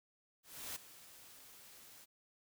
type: noise with ADSR envelope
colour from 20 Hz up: white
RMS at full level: -43 dBFS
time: 0.43-2.06 s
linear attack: 330 ms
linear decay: 6 ms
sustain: -15 dB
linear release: 28 ms
effects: none

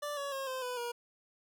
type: tone with pitch steps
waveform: 25% pulse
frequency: 586 / 562.5 / 539.9 / 518.2 / 497.3 / 477.4 Hz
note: D5 / C#5 / C#5 / C5 / B4 / A#4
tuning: -4 / +25 / -46 / -17 / +12 / +41 cents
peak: -32 dBFS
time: 0.02-0.92 s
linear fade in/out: 10 ms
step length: 150 ms
effects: none

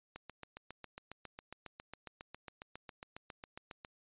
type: click train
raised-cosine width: 0.3 ms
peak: -30 dBFS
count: 28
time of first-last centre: 0.16-3.849 s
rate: 7.32 Hz
effects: resampled to 8000 Hz

